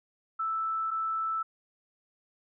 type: tone pair in turn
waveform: sine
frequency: 1318.5 / 1318.5 Hz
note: E6 / E6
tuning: 0 / 0 cents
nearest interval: unison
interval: 0 cents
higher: neither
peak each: -28 dBFS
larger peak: neither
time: 0.39-0.91 / 0.91-1.43 s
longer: neither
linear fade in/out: 10 ms
effects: none